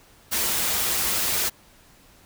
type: noise with comb filter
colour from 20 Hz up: white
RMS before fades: -24 dBFS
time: 0.31-1.5 s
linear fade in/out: 20 ms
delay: 7 ms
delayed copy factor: -0.5
effects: pink hiss -54 dBFS RMS until 2.25 s